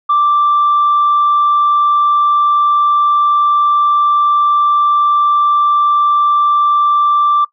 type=tone; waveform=sine; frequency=1174.7 Hz; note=D6; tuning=in tune; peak=-7 dBFS; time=0.09-7.45 s; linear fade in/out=10 ms; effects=noise-tail reverb RT60 0.1 s tail -19 dB re dry + tanh soft clip ceiling -5 dBFS